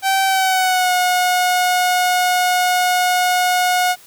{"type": "tone with pitch glide", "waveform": "sawtooth", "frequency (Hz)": [773, 725.4], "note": ["G5", "F#5"], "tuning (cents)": [-24, -34], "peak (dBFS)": -10, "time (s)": [0.02, 3.96], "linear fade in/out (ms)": 50, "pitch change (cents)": -110, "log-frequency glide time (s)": [0.25, 0.93], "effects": ["white hiss -45 dBFS RMS until 4.06 s"]}